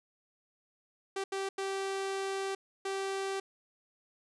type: tone bursts at uneven times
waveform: sawtooth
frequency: 388.8 Hz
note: G4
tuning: 14 cents flat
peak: -29 dBFS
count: 4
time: 1.16-1.24 / 1.32-1.49 / 1.58-2.55 / 2.85-3.4 s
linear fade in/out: 5 ms
effects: resampled to 22050 Hz + 11-bit